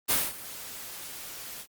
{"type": "noise with ADSR envelope", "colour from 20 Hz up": "white", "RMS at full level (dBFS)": -23, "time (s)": [0.08, 1.67], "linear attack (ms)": 26, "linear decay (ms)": 220, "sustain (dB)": -18, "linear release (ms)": 70, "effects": ["Opus 32 kbps"]}